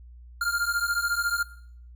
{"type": "beating tone pair", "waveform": "square", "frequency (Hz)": [1396, 1410], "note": ["F6", "F6"], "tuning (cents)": [-1, 16], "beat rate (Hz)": 14, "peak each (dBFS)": -28, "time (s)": [0.41, 1.43], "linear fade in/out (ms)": 5, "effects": ["noise-tail reverb RT60 0.6 s tail -17 dB re dry", "added 60 Hz sine -44 dBFS peak until 1.95 s"]}